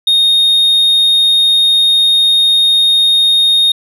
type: tone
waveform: sine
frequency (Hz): 3704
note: A#7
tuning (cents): -12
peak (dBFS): -4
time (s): 0.07-3.72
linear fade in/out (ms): 5
effects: tanh soft clip ceiling -6 dBFS